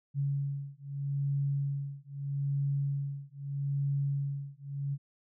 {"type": "beating tone pair", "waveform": "sine", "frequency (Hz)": [139.8, 140.59], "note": ["C#3", "C#3"], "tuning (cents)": [15, 25], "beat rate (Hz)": 0.79, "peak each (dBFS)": [-33, -33], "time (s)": [0.14, 4.98], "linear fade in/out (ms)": 50, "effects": []}